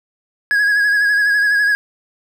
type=tone with vibrato; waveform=triangle; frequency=1661.2 Hz; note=G#6; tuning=in tune; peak=-10 dBFS; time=0.51-1.75 s; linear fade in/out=0 ms; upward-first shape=sine; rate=12 Hz; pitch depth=39 cents each way; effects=none